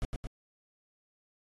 brown noise with echo, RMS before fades -31 dBFS, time 0.02-0.05 s, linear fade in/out 0 ms, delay 110 ms, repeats 2, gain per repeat -3 dB, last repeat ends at 0.27 s, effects AAC 32 kbps

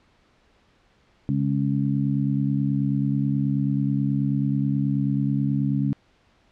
harmonic tone, 69.3 Hz, C#2, in tune, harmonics 2 / 3 / 4, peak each -23 / -25 / -26 dBFS, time 1.29-5.93 s, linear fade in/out 0 ms, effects pink hiss -61 dBFS RMS until 6.51 s + low-pass 4000 Hz 12 dB/octave

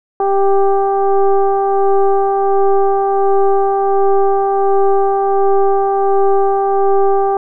sine tone with frequency modulation, 393.7 Hz, G4, 8 cents sharp, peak -9 dBFS, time 0.2-7.37 s, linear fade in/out 2 ms, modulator 393 Hz, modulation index 1.2, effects none

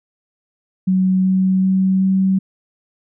sine tone with pitch steps, 187 / 188.19 / 189.39 / 190.6 Hz, F#3 / F#3 / F#3 / G3, +19 / +30 / +41 / -48 cents, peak -12 dBFS, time 0.87-2.39 s, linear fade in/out 10 ms, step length 380 ms, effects none

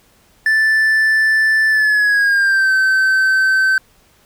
triangle tone with pitch glide, 1760 to 1541 Hz, A6 to G6, 0 to -30 cents, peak -9 dBFS, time 0.46-3.78 s, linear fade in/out 2 ms, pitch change -230 cents, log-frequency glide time 1.69-2.72 s, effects pink hiss -53 dBFS RMS until 4.25 s

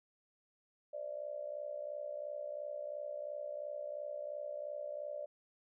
sine tone with amplitude modulation, 590 Hz, D5, 8 cents sharp, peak -36 dBFS, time 0.93-5.26 s, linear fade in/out 10 ms, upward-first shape sine, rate 62.9 Hz, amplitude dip 80%, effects none

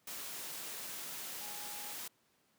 sine tone in noise, 830 Hz, G#5, 1 cent flat, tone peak -52 dBFS, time 1.41-1.93 s, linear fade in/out 5 ms, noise white, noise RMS -44 dBFS, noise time 0.07-2.08 s, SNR -11 dB, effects pink hiss -73 dBFS RMS until 2.58 s + high-pass 150 Hz 12 dB/octave

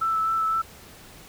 sine tone with vibrato, 1318.5 Hz, E6, in tune, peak -21 dBFS, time 0.01-0.62 s, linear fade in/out 10 ms, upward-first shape sine, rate 3.9 Hz, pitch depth 14 cents each way, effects pink hiss -47 dBFS RMS until 1.28 s

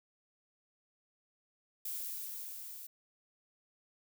violet noise with level ramp, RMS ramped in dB -39 to -48 dBFS, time 1.85-2.87 s, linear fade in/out 5 ms, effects none

